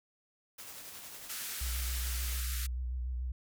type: noise with tremolo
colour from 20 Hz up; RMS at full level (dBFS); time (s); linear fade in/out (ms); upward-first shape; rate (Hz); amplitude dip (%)
white; -46; 0.58-2.41; 10; sine; 11; 30
type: band-pass noise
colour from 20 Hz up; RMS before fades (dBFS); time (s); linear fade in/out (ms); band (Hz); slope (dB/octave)
white; -41; 1.29-2.67; 10; 1200 to 16000; 96
type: tone with vibrato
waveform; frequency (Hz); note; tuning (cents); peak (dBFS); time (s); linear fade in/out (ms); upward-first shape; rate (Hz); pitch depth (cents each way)
sine; 62.2; B1; +13; -33; 1.61-3.32; 5; sine; 6.9; 49
effects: none